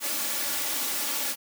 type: noise with comb filter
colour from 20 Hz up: white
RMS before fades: -29 dBFS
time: 0-1.36 s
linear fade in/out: 50 ms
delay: 3.5 ms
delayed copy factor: +0.6
effects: high-pass 200 Hz 12 dB/octave